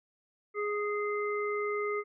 harmonic tone, 415.3 Hz, G#4, in tune, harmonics 1 / 3 / 5, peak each -31 / -36 / -38 dBFS, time 0.54-2.04 s, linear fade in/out 50 ms, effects none

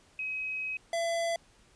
sine / square tone pair in turn, 2540 / 672.8 Hz, D#7 / E5, +35 / +35 cents, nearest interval octave + major seventh, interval 2300 cents, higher first, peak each -32 / -29 dBFS, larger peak second, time 0.19-0.77 / 0.93-1.36 s, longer first, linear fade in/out 2 ms, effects pink hiss -62 dBFS RMS until 1.75 s + resampled to 22050 Hz

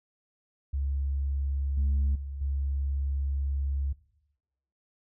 sine tone with level steps, 69.3 Hz, C#2, in tune, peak -26 / -21 / -34 / -26 dBFS, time 0.73-3.93 s, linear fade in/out 10 ms, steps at 1.77 / 2.15 / 2.41 s, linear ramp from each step 5 ms, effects noise-tail reverb RT60 0.9 s tail -19 dB re dry + tanh soft clip ceiling -21 dBFS

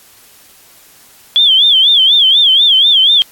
sine tone with vibrato, 3328 Hz, G#7, 3 cents sharp, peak -5 dBFS, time 1.36-3.22 s, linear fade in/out 0 ms, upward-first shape sine, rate 4.1 Hz, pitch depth 150 cents each way, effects white hiss -43 dBFS RMS until 3.31 s + AAC 64 kbps

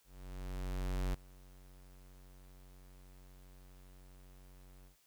square tone with ADSR envelope, 46.25 Hz, F#1, in tune, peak -33 dBFS, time 0.04-4.97 s, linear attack 1100 ms, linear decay 8 ms, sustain -23 dB, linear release 120 ms, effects white hiss -71 dBFS RMS until 5.06 s

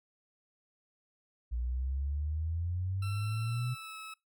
sine exponential sweep, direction up, 58.1 to 125.3 Hz, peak -31 dBFS, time 1.51-3.75 s, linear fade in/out 20 ms
20% pulse tone with pitch glide, 1344 to 1297.5 Hz, E6 to E6, +33 to -28 cents, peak -38 dBFS, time 3.02-4.14 s, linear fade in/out 5 ms, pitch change -61 cents, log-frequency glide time 3.44-3.97 s
effects noise-tail reverb RT60 0.2 s tail -23 dB re dry

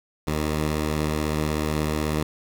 10% pulse tone pair together, 76.26 / 155.1 Hz, D#2 / D#3, -34 / -5 cents, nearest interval octave, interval 1229 cents, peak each -15 / -25 dBFS, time 0.27-2.23 s, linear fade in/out 5 ms, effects none

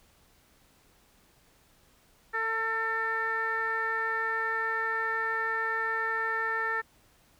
15% pulse tone with low-pass filter, 448.4 Hz, A4, 33 cents sharp, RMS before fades -30 dBFS, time 2.33-6.82 s, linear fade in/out 20 ms, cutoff 1700 Hz, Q 6.3, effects pink hiss -63 dBFS RMS until 7.39 s

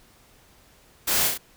white noise with echo, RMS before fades -24 dBFS, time 1.07-1.28 s, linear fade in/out 10 ms, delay 33 ms, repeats 3, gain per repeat -3 dB, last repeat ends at 1.379 s, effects pink hiss -56 dBFS RMS until 1.56 s

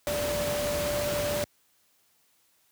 sine tone in noise, 586 Hz, D5, 4 cents flat, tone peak -28 dBFS, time 0.07-1.44 s, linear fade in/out 0 ms, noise pink, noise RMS -32 dBFS, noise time 0.07-1.44 s, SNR +1 dB, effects white hiss -67 dBFS RMS until 2.71 s + high-pass 60 Hz 12 dB/octave

